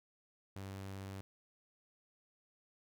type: tone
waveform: sawtooth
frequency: 97.1 Hz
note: G2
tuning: 16 cents flat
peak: -40 dBFS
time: 0.56-1.21 s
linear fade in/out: 0 ms
effects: none